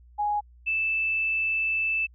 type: tone pair in turn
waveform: sine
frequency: 830.6 / 2637 Hz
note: G#5 / E7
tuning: 0 / 0 cents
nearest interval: octave + minor sixth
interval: 2000 cents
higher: second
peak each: -23 dBFS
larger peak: neither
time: 0.18-0.41 / 0.66-2.07 s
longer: second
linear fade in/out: 20 ms
effects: added 60 Hz sine -50 dBFS peak until 2.14 s